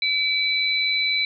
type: tone pair together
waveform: sine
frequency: 2302 / 3982 Hz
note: D7 / B7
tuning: -35 / +14 cents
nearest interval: major sixth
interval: 949 cents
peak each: -22 / -22 dBFS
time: 0.02-1.25 s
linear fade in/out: 2 ms
effects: none